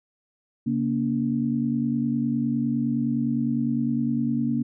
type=tone cluster; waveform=sine; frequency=135.3 / 235.4 / 285.2 Hz; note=C#3 / A#3 / C#4; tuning=-42 / +17 / +49 cents; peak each=-30 / -23 / -28 dBFS; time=0.66-4.63 s; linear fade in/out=10 ms; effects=none